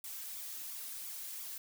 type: noise with flanger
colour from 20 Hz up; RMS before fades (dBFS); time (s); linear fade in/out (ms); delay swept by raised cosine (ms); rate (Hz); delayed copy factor
blue; -44; 0.04-1.58; 2; 0.85 to 3.25; 2.9; +0.6
effects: none